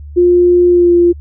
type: tone with pitch glide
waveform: sine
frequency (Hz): 353.5 to 347.2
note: F4 to F4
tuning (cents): +21 to -10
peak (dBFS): -5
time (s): 0.16-1.13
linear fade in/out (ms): 20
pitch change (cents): -31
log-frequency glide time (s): 0.69-0.92
effects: added 73 Hz sine -27 dBFS peak until 1.2 s